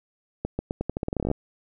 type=accelerating click train; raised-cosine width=2 ms; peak=-13 dBFS; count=17; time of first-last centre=0.45-1.314 s; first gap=140 ms; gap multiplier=0.85; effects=none